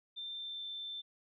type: tone with pitch glide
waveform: sine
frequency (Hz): 3578 to 3551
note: A7 to A7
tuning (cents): +28 to +15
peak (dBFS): -40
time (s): 0.16-1.02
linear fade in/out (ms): 20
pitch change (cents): -13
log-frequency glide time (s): 0.32-0.64
effects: none